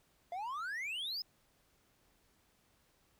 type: exponential sweep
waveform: triangle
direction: up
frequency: 678 to 5200 Hz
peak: -36 dBFS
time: 0.32-1.22 s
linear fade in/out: 2 ms
effects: pink hiss -72 dBFS RMS until 3.19 s

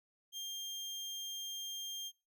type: tone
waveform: 30% pulse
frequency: 3200 Hz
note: G7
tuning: 35 cents sharp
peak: -37 dBFS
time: 0.32-2.12 s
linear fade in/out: 50 ms
effects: noise-tail reverb RT60 0.3 s tail -23 dB re dry

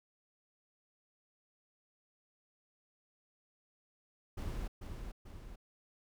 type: noise with echo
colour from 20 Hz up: brown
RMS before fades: -39 dBFS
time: 4.37-4.68 s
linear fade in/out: 10 ms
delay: 440 ms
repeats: 2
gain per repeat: -5 dB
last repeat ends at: 5.56 s
effects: none

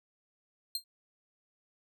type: tone with exponential decay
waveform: sawtooth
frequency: 4186 Hz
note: C8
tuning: in tune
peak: -25 dBFS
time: 0.75-0.84 s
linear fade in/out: 2 ms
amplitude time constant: 18 ms
effects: none

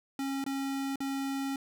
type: tone with dropouts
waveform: square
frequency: 272.9 Hz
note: C#4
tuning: 27 cents flat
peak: -32 dBFS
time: 0.19-1.56 s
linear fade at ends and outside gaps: 2 ms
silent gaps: 0.441-0.463 / 0.958-1.004 s
effects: none

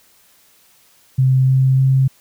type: tone with pitch steps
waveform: sine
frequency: 130.81 / 131.95 / 133.1 Hz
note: C3 / C3 / C3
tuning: 0 / +15 / +30 cents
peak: -10 dBFS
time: 1.18-2.08 s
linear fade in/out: 10 ms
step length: 300 ms
effects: white hiss -53 dBFS RMS until 2.2 s

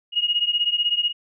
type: beating tone pair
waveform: sine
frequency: 2871 / 2887 Hz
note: F7 / F#7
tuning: +47 / -43 cents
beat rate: 16 Hz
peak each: -21 / -23 dBFS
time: 0.12-1.13 s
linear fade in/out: 50 ms
effects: none

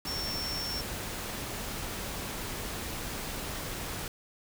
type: tone in noise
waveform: sine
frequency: 5440 Hz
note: F8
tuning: 46 cents flat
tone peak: -34 dBFS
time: 0.07-0.81 s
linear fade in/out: 2 ms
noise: pink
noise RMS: -37 dBFS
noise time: 0.05-4.08 s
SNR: 0 dB
effects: none

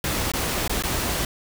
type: noise with dropouts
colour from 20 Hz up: pink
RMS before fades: -25 dBFS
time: 0.04-1.25 s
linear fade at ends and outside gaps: 2 ms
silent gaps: 0.318-0.336 / 0.678-0.695 / 0.824-0.836 s
effects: none

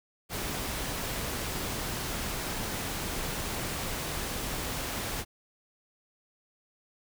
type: noise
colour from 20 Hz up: pink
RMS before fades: -34 dBFS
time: 0.29-5.25 s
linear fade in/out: 50 ms
effects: none

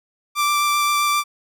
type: tone with vibrato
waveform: sawtooth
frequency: 1174.7 Hz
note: D6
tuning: in tune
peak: -13 dBFS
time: 0.35-1.24 s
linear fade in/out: 50 ms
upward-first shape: sine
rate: 7.6 Hz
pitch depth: 9 cents each way
effects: none

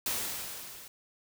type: noise with level ramp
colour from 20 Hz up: white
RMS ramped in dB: -31 to -49 dBFS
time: 0.06-0.88 s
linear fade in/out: 2 ms
effects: none

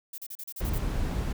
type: noise bursts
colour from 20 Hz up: violet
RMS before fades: -39 dBFS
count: 8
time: 0.13-0.783 s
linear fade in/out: 5 ms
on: 51 ms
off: 35 ms
type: noise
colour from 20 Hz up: brown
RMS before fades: -29 dBFS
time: 0.6-1.33 s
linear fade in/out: 10 ms
effects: none

